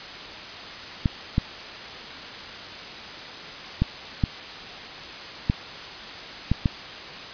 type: clicks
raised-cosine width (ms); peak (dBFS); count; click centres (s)
5; -7; 7; 1.058 / 1.381 / 3.82 / 4.238 / 5.499 / 6.516 / 6.658
effects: white hiss -37 dBFS RMS until 7.33 s + resampled to 11025 Hz